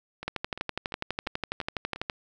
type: two click trains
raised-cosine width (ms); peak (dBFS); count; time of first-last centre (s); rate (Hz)
0.3; -13 / -22; 23 / 6; 0.28-2.098 / 0.23-1.96; 12.1 / 2.89
effects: none